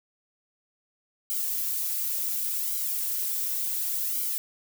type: noise with flanger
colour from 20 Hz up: violet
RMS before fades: -29 dBFS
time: 1.3-4.38 s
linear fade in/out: 0 ms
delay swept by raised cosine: 1.1 to 4.5 ms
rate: 0.69 Hz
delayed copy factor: -0.95
effects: none